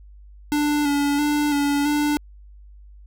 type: tone with vibrato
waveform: square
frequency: 290.5 Hz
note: D4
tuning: 19 cents flat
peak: -19 dBFS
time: 0.52-2.17 s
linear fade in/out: 0 ms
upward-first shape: square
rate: 1.5 Hz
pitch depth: 27 cents each way
effects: added 50 Hz sine -42 dBFS peak until 3.06 s